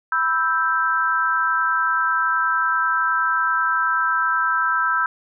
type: chord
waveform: sine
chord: E minor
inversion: second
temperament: equal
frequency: 987.8 / 1318.5 / 1568 Hz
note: B5 / E6 / G6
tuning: 0 / 0 / 0 cents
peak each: -25 / -20 / -21 dBFS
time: 0.12-5.06 s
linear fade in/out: 2 ms
effects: none